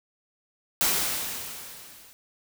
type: noise with level ramp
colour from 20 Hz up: white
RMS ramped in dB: -22 to -52 dBFS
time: 0.81-2.13 s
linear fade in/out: 0 ms
effects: none